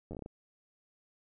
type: slowing click train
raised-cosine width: 2 ms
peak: -29 dBFS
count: 8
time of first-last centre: 0.11-0.261 s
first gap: 10 ms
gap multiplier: 1.25
effects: none